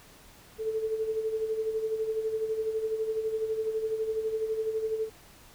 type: tone with tremolo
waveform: sine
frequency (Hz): 440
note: A4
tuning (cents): 0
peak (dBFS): -25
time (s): 0.58-5.1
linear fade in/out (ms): 50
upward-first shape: sine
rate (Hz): 12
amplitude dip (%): 60
effects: pink hiss -54 dBFS RMS until 5.54 s